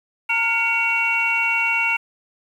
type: tone cluster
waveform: sine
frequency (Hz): 917 / 1414 / 2250 / 2734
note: A#5 / F6 / C#7 / F7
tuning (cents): -29 / +21 / +25 / -37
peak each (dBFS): -26 / -27 / -21 / -20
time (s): 0.29-1.97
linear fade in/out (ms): 10
effects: tanh soft clip ceiling -7 dBFS + 8-bit